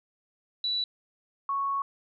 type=tone pair in turn; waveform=sine; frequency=3946 / 1107.3 Hz; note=B7 / C#6; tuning=-2 / -2 cents; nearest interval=octave + minor seventh; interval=2200 cents; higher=first; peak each=-26 dBFS; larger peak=neither; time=0.64-0.84 / 1.49-1.82 s; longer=second; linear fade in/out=2 ms; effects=none